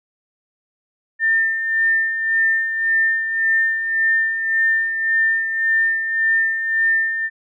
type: tone with tremolo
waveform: sine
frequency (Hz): 1801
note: A6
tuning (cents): +40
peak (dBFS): -13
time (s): 1.19-7.3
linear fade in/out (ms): 50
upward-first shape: sine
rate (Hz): 1.8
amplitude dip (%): 55
effects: none